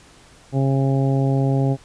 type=harmonic tone; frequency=135.6 Hz; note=C#3; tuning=38 cents flat; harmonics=1 / 2 / 3 / 4 / 5 / 6; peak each=-17 / -23 / -27 / -29 / -31 / -33 dBFS; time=0.52-1.77 s; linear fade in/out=50 ms; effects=pink hiss -49 dBFS RMS until 1.84 s + resampled to 22050 Hz